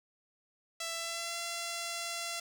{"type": "tone with pitch glide", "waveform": "5% pulse", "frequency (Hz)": [665, 681.3], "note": ["E5", "F5"], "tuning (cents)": [15, -43], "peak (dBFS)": -24, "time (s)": [0.8, 2.4], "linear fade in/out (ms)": 5, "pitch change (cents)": 42, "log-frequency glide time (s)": [0.93, 1.37], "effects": ["10-bit"]}